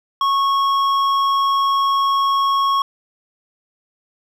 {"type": "tone with hard clipping", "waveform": "sine", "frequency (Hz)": 1100, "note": "C#6", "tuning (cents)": -14, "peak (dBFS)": -16, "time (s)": [0.21, 2.82], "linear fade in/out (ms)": 2, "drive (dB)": 8, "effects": []}